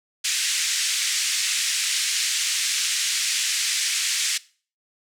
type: band-pass noise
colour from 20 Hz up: white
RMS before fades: -24 dBFS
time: 0.24-4.38 s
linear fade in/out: 10 ms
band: 1900 to 8100 Hz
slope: 24 dB/octave
effects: noise-tail reverb RT60 0.4 s tail -20 dB re dry